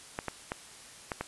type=clicks; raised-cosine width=0.5 ms; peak=-17 dBFS; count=5; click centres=0.189 / 0.283 / 0.519 / 1.118 / 1.21 s; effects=white hiss -50 dBFS RMS until 1.27 s + resampled to 24000 Hz